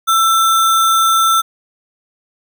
sine tone with sample-and-hold, 1336 Hz, E6, 23 cents sharp, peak -9 dBFS, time 0.07-1.42 s, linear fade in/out 20 ms, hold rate 4900 Hz, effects none

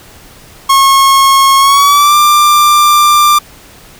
45% pulse tone with pitch glide, 1088 to 1186.5 Hz, C#6 to D6, -33 to +17 cents, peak -4 dBFS, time 0.69-3.39 s, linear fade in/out 10 ms, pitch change +150 cents, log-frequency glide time 1.58-2.16 s, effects pink hiss -37 dBFS RMS until 3.99 s

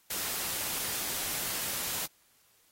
white noise, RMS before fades -34 dBFS, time 0.1-2.06 s, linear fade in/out 5 ms, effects white hiss -66 dBFS RMS until 2.71 s + AAC 48 kbps

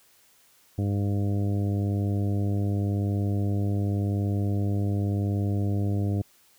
harmonic tone, 100.9 Hz, G#2, 49 cents flat, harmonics 1 / 2 / 3 / 4 / 5 / 6 / 7, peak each -24 / -31 / -33 / -39 / -42 / -44 / -45 dBFS, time 0.78-6.22 s, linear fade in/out 5 ms, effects white hiss -60 dBFS RMS until 6.58 s

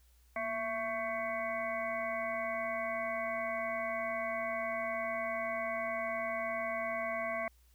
harmonic tone with a mistuned harmonic, 222.6 Hz, A3, 20 cents sharp, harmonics 1 / 3 / 5 / 7 / 9 / 10, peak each -47 / -36 / -41 / -47 / -41 / -42 dBFS, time 0.36-7.48 s, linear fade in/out 2 ms, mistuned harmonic 1, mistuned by +94 cents, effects added 60 Hz sine -62 dBFS peak until 7.74 s + white hiss -71 dBFS RMS until 7.74 s

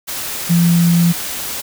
sine tone in noise, 171.1 Hz, F3, 35 cents flat, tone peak -9 dBFS, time 0.49-1.13 s, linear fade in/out 20 ms, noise white, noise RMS -24 dBFS, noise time 0.07-1.62 s, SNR +12 dB, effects none

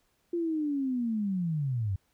sine linear sweep, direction down, 348.7 to 90.5 Hz, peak -27 dBFS, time 0.33-1.96 s, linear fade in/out 5 ms, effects pink hiss -72 dBFS RMS until 2.13 s

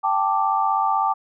sine chord, G suspended second, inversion none, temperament equal, 784 / 880 / 1174.7 Hz, G5 / A5 / D6, 0 / 0 / 0 cents, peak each -22 dBFS, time 0.03-1.14 s, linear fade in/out 20 ms, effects none

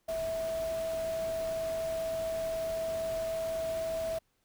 sine tone in noise, 652 Hz, E5, 19 cents flat, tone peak -31 dBFS, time 0.08-4.19 s, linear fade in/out 10 ms, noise pink, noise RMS -45 dBFS, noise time 0.08-4.19 s, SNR +11 dB, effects pink hiss -75 dBFS RMS until 4.44 s

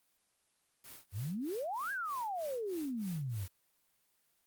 white noise with tremolo, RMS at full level -50 dBFS, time 0.84-3.48 s, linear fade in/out 2 ms, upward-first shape sine, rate 3.2 Hz, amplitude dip 100%
sine exponential two-way sweep, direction up then down, 87.7 to 1661.2 to 87.7 Hz, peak -35 dBFS, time 1.12-3.48 s, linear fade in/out 50 ms, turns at 1.92 s
effects white hiss -75 dBFS RMS until 4.46 s + Opus 24 kbps

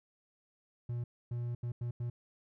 triangle tone bursts at uneven times, 120 Hz, B2, 49 cents flat, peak -32 dBFS, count 5, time 0.89-1.04 / 1.31-1.55 / 1.63-1.72 / 1.81-1.91 / 2-2.1 s, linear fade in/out 5 ms, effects none

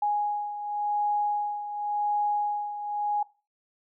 sine beating tone pair, 829 / 829.91 Hz, G#5 / G#5, -3 / -1 cents, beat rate 0.91 Hz, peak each -26 / -32 dBFS, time 0.02-3.23 s, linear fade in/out 5 ms, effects noise-tail reverb RT60 0.3 s tail -19 dB re dry

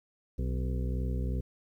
harmonic tone with a mistuned harmonic, 62.7 Hz, B1, 27 cents sharp, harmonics 1 / 2 / 3 / 4 / 6 / 7 / 8, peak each -30 / -36 / -40 / -42 / -46 / -47 / -48 dBFS, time 0.38-1.41 s, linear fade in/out 10 ms, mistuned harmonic 4, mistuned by +64 cents, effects 11-bit

